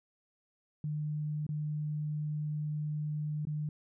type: tone with dropouts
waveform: sine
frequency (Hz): 150.8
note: D3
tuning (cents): +46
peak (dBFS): -32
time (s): 0.84-3.69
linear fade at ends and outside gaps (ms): 2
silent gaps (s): 1.466-1.49 / 3.452-3.47
effects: none